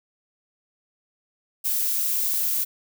violet noise, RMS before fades -24 dBFS, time 1.64-2.65 s, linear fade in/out 20 ms, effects none

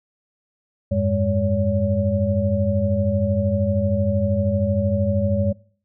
sine tone cluster, 90.1 / 103 / 203.8 / 565 Hz, F#2 / G#2 / G#3 / C#5, -45 / -14 / -32 / +33 cents, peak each -23 dBFS, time 0.91-5.53 s, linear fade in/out 10 ms, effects noise-tail reverb RT60 0.5 s tail -23 dB re dry

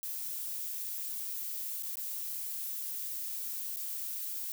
violet noise with dropouts, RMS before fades -38 dBFS, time 0.03-4.52 s, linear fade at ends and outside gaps 1 ms, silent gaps 1.825-1.832 / 1.956-1.97 / 3.762-3.769 s, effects none

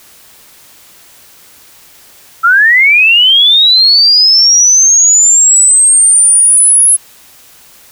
sine linear sweep, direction up, 1318.5 to 10700 Hz, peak -3 dBFS, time 2.43-6.97 s, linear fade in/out 20 ms, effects white hiss -40 dBFS RMS until 7.91 s

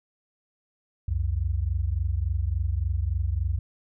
sine tone pair together, 65.09 / 88.6 Hz, C2 / F2, -8 / +25 cents, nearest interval perfect fourth, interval 533 cents, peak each -26 dBFS, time 1.08-3.59 s, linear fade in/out 5 ms, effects none

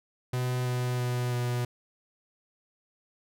45% pulse tone with pitch steps, 125.6 / 124.52 / 123.44 / 122.38 Hz, B2 / B2 / B2 / B2, +30 / +15 / 0 / -15 cents, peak -27 dBFS, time 0.33-1.65 s, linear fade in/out 5 ms, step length 330 ms, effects none

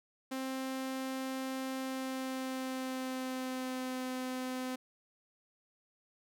sawtooth tone with pitch glide, 263.3 to 256.1 Hz, C4 to C4, +11 to -37 cents, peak -32 dBFS, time 0.31-4.76 s, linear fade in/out 10 ms, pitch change -48 cents, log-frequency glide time 1.79-4.06 s, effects none

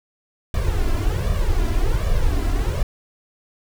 brown noise with flanger, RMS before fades -19 dBFS, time 0.54-2.83 s, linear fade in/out 2 ms, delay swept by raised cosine 1.7 to 3 ms, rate 1.3 Hz, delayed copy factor +0.8, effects none

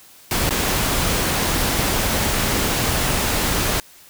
pink noise with dropouts, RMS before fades -20 dBFS, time 0.31-3.8 s, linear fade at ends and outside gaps 1 ms, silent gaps 0.493-0.507 s, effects white hiss -47 dBFS RMS until 4.09 s

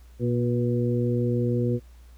harmonic tone with a mistuned harmonic, 120.1 Hz, B2, 48 cents flat, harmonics 1 / 2 / 3 / 4, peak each -24 / -27 / -29 / -30 dBFS, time 0.19-1.8 s, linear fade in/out 50 ms, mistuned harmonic 4, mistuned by +22 cents, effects added 60 Hz sine -46 dBFS peak until 2.17 s + pink hiss -61 dBFS RMS until 2.17 s

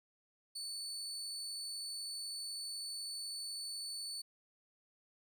30% pulse tone, 4476 Hz, C#8, 16 cents sharp, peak -38 dBFS, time 0.55-4.22 s, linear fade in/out 10 ms, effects none

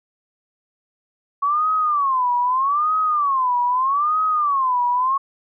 sine tone with vibrato, 1108.7 Hz, C#6, in tune, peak -16 dBFS, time 1.42-5.18 s, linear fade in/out 10 ms, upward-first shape sine, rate 0.8 Hz, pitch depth 230 cents each way, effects none

